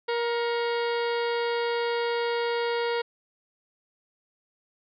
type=harmonic tone with a mistuned harmonic; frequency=471.3 Hz; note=A#4; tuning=19 cents sharp; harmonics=1 / 2 / 3 / 4 / 5 / 6 / 7 / 8 / 9 / 10; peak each=-26 / -32 / -36 / -38 / -40 / -42 / -43 / -44 / -45 / -46 dBFS; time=0.08-3.02 s; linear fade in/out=10 ms; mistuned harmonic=5; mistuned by=-110 cents; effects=none